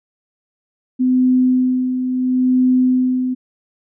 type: tone with tremolo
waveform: sine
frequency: 254.5 Hz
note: C4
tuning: 48 cents flat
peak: -10 dBFS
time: 0.99-3.35 s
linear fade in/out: 20 ms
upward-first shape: sine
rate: 0.73 Hz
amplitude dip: 55%
effects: none